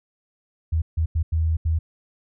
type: tone bursts at uneven times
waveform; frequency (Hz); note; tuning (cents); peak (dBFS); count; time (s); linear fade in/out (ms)
sine; 80.6; E2; -38; -18; 5; 0.72-0.82 / 0.97-1.06 / 1.15-1.23 / 1.32-1.57 / 1.65-1.79; 10
effects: none